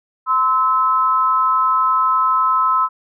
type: tone pair together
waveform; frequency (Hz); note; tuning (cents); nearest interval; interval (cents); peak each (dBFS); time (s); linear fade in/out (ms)
sine; 1031.8 / 1300; C6 / E6; -24 / -24; major third; 400; -16 / -15; 0.26-2.89; 50
effects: none